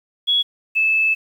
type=tone pair in turn; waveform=sine; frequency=3355 / 2618 Hz; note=G#7 / E7; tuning=+17 / -13 cents; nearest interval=major third; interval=430 cents; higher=first; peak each=-14 dBFS; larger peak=neither; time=0.27-0.43 / 0.75-1.15 s; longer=second; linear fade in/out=20 ms; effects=8-bit